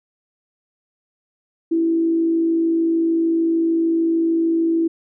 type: tone with frequency modulation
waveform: sine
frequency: 330 Hz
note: E4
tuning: 2 cents sharp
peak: -15 dBFS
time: 1.71-4.88 s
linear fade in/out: 10 ms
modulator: 53.3 Hz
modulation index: 0.23
effects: none